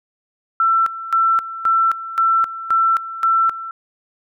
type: tone with tremolo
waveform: sine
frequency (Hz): 1340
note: E6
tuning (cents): +28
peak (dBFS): -12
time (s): 0.6-3.71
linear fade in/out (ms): 2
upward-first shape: square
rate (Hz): 1.9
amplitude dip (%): 80
effects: none